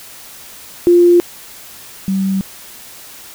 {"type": "tone pair in turn", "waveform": "sine", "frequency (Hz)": [349.2, 192.62], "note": ["F4", "G3"], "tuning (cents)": [0, -30], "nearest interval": "minor seventh", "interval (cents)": 1030, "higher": "first", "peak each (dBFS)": [-5, -13], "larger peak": "first", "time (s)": [[0.87, 1.2], [2.08, 2.41]], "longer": "neither", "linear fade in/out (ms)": 0, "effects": ["white hiss -36 dBFS RMS until 3.34 s"]}